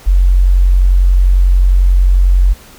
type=tone; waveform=sine; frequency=45.59 Hz; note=F#1; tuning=25 cents flat; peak=-5 dBFS; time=0.06-2.54 s; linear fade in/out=20 ms; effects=pink hiss -39 dBFS RMS until 2.78 s